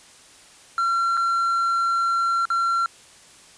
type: tone with dropouts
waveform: triangle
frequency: 1365 Hz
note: F6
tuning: 40 cents flat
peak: -17 dBFS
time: 0.78-2.86 s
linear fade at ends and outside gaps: 1 ms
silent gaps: 1.17-1.174 / 2.454-2.502 s
effects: white hiss -49 dBFS RMS until 3.57 s + resampled to 22050 Hz